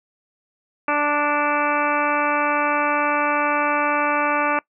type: harmonic tone with a mistuned harmonic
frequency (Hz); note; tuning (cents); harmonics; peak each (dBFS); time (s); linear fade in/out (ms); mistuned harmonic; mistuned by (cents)
293.7; D4; 0; 1 / 2 / 3 / 4 / 5 / 6 / 7 / 8 / 9; -27 / -25 / -24 / -23 / -26 / -32 / -34 / -28 / -31; 0.88-4.59; 2; 8; -24
effects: noise-tail reverb RT60 0.1 s tail -23 dB re dry